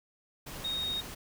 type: tone in noise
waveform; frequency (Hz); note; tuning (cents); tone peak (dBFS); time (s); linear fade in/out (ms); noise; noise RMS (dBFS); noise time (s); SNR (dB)
sine; 3729; A#7; 0; -31; 0.64-1.01; 10; pink; -43; 0.46-1.15; +9
effects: none